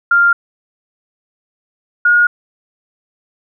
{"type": "tone pair in turn", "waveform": "sine", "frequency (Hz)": [1396.9, 1435.3], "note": ["F6", "F6"], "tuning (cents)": [0, 47], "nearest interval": "unison", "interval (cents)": 47, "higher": "second", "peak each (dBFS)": -7, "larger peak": "neither", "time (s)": [[0.11, 0.33], [2.05, 2.27]], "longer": "neither", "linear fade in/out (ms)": 5, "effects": []}